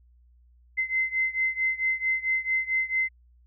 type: beating tone pair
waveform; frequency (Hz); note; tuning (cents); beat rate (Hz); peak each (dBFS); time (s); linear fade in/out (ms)
sine; 2062 / 2066.5; C7 / C7; -26 / -22; 4.5; -26 / -28; 0.77-3.09; 20
effects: added 60 Hz sine -55 dBFS peak until 3.46 s